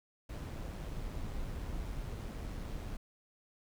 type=noise with amplitude modulation; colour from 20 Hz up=brown; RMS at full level=-39 dBFS; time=0.29-2.97 s; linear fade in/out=5 ms; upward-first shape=sine; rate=108 Hz; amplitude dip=30%; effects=none